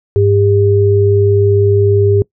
sine tone pair together, 100.87 / 401.6 Hz, G2 / G4, +50 / +42 cents, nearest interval 2 octaves, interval 2392 cents, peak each -10 dBFS, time 0.16-2.22 s, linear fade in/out 0 ms, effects noise-tail reverb RT60 0.1 s tail -23 dB re dry

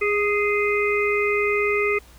harmonic tone with a mistuned harmonic, 415.3 Hz, G#4, in tune, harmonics 1 / 3 / 5 / 6, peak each -21 / -28 / -24 / -27 dBFS, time 0.01-1.99 s, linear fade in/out 10 ms, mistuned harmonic 1, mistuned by -15 cents, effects added 60 Hz sine -47 dBFS peak until 2.18 s + pink hiss -51 dBFS RMS until 2.18 s

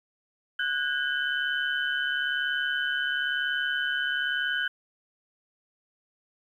sine tone cluster, 1478 / 1619 / 3038 Hz, F#6 / G#6 / F#7, -2 / -45 / +45 cents, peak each -28 / -30 / -33 dBFS, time 0.59-4.68 s, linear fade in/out 5 ms, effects 10-bit

